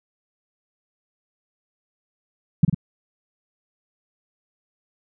sine tone with echo, 160.3 Hz, E3, 48 cents flat, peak -8 dBFS, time 2.63-2.65 s, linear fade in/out 5 ms, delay 48 ms, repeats 2, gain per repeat -4 dB, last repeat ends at 2.746 s, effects none

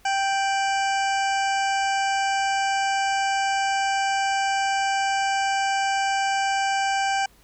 harmonic tone with a mistuned harmonic, 784 Hz, G5, in tune, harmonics 1 / 2 / 3 / 4 / 6 / 7 / 8 / 9 / 10, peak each -22 / -28 / -32 / -34 / -38 / -39 / -40 / -41 / -42 dBFS, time 0.05-7.26 s, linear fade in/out 5 ms, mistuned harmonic 4, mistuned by -100 cents, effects added 50 Hz sine -57 dBFS peak until 7.43 s + pink hiss -57 dBFS RMS until 7.43 s

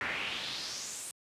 brown noise with band-pass filter sweep, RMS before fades -38 dBFS, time 0.01-1.11 s, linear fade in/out 0 ms, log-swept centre 1900 to 9400 Hz, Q 3.1, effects high-pass 80 Hz 12 dB/octave + resampled to 32000 Hz

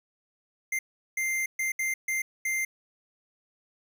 square tone bursts at uneven times, 2093 Hz, C7, in tune, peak -27 dBFS, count 6, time 0.72-0.79 / 1.17-1.46 / 1.59-1.72 / 1.79-1.94 / 2.08-2.22 / 2.45-2.65 s, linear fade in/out 5 ms, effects none

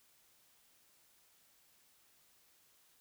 silence, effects white hiss -69 dBFS RMS until 3 s

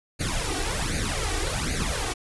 pink noise with flanger, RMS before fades -27 dBFS, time 0.19-2.14 s, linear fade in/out 20 ms, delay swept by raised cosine 0.45 to 2.65 ms, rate 1.3 Hz, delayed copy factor +0.8, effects resampled to 24000 Hz

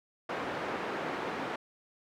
pink band-pass noise, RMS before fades -36 dBFS, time 0.29-1.56 s, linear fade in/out 5 ms, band 300 to 1800 Hz, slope 12 dB/octave, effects none

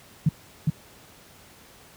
sine tone with echo, 155.56 Hz, D#3, in tune, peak -15 dBFS, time 0.26-0.29 s, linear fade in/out 5 ms, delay 410 ms, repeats 1, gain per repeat -2 dB, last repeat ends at 0.7 s, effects pink hiss -51 dBFS RMS until 1.96 s + high-pass 60 Hz 12 dB/octave

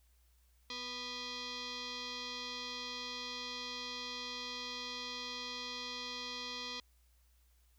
sine tone with frequency modulation, 489.8 Hz, B4, 14 cents flat, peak -40 dBFS, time 0.7-6.8 s, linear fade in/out 2 ms, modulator 740 Hz, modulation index 6.3, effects added 60 Hz sine -66 dBFS peak until 7.78 s + white hiss -75 dBFS RMS until 7.78 s

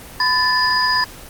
sine tone cluster, 1007 / 1752 / 4934 Hz, B5 / A6 / D#8, +33 / -8 / -15 cents, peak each -18 dBFS, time 0.2-1.04 s, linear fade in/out 2 ms, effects pink hiss -37 dBFS RMS until 1.29 s + Opus 24 kbps

